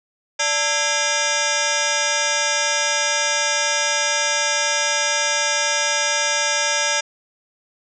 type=tone with frequency modulation; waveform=sine; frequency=2065 Hz; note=C7; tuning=23 cents flat; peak=-17 dBFS; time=0.39-7.01 s; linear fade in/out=10 ms; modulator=741 Hz; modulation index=6.4; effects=none